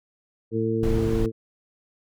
harmonic tone, 112.2 Hz, A2, 34 cents sharp, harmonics 1 / 2 / 3 / 4, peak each -28 / -28 / -27 / -26 dBFS, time 0.51-1.32 s, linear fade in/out 50 ms
brown noise, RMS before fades -26 dBFS, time 0.83-1.26 s, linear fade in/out 2 ms
effects none

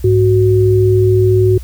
sine tone pair together, 103.97 / 370 Hz, G#2 / F#4, +2 / 0 cents, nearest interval octave + minor seventh, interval 2198 cents, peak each -10 dBFS, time 0.04-1.58 s, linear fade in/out 5 ms, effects added 63 Hz sine -25 dBFS peak until 1.63 s + white hiss -43 dBFS RMS until 1.63 s

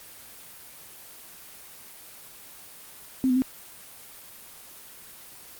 sine tone with pitch steps, 261.3 / 251.5 / 260.3 Hz, C4 / B3 / C4, -2 / +32 / -9 cents, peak -19 dBFS, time 3.24-3.42 s, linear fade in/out 0 ms, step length 60 ms, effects white hiss -46 dBFS RMS until 5.59 s + Opus 24 kbps

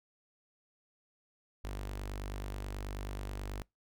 sawtooth tone with notch filter, 49.29 Hz, G1, 10 cents sharp, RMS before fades -40 dBFS, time 1.64-3.62 s, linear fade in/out 0 ms, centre 160 Hz, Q 1.5, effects noise-tail reverb RT60 0.2 s tail -25 dB re dry

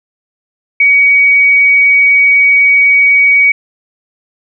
sine tone, 2256 Hz, C#7, 30 cents sharp, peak -4 dBFS, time 0.8-3.52 s, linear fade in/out 5 ms, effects none

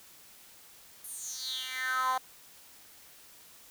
10% pulse tone with high-pass filter sweep, 258.1 Hz, C4, 23 cents flat, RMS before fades -34 dBFS, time 1.04-2.18 s, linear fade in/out 5 ms, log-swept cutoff 11000 to 830 Hz, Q 6, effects white hiss -55 dBFS RMS until 3.7 s

